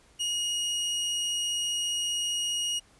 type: tone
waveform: sawtooth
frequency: 2879 Hz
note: F#7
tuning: 48 cents flat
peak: -24 dBFS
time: 0.19-2.8 s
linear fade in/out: 20 ms
effects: pink hiss -60 dBFS RMS until 2.99 s + resampled to 24000 Hz